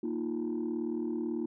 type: chord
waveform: sine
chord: Bb suspended fourth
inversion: none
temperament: equal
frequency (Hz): 233.1 / 311.1 / 349.2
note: Bb3 / Eb4 / F4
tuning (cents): 0 / 0 / 0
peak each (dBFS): -34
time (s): 0.03-1.46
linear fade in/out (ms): 5
effects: tanh soft clip ceiling -26 dBFS